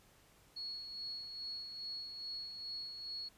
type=tone with tremolo; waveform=sine; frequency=4346 Hz; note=C#8; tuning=35 cents flat; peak=-40 dBFS; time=0.56-3.29 s; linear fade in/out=10 ms; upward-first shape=sine; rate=2.4 Hz; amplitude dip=45%; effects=pink hiss -66 dBFS RMS until 3.37 s + resampled to 32000 Hz